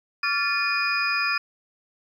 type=tone cluster; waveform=sine; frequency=1142 / 1386 / 1755 / 2456 / 4976 Hz; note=D6 / F6 / A6 / D#7 / D#8; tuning=-49 / -14 / -5 / -23 / -1 cents; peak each=-30 / -28 / -29 / -25 / -30 dBFS; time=0.23-1.38 s; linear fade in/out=5 ms; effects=9-bit